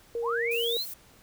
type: tone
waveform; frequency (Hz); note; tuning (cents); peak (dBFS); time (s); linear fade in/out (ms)
sine; 467.3; A#4; +4; -28; 0.15-0.77; 2
type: linear sweep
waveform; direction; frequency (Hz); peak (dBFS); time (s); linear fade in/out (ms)
sine; up; 740 to 4374; -28; 0.22-0.86; 50
type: noise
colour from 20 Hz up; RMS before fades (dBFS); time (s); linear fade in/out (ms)
violet; -39; 0.51-0.94; 5
effects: pink hiss -57 dBFS RMS until 1.22 s